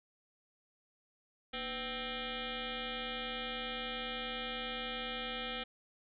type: tone with frequency modulation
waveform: sine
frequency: 1848 Hz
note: A#6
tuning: 16 cents flat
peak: -37 dBFS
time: 1.53-5.64 s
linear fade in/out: 10 ms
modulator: 269 Hz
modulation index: 6.4
effects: none